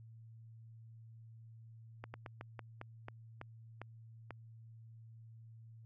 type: slowing click train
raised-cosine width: 0.5 ms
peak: -30 dBFS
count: 10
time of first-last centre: 2.04-4.307 s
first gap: 100 ms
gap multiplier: 1.22
effects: added 113 Hz sine -53 dBFS peak until 5.85 s + AAC 32 kbps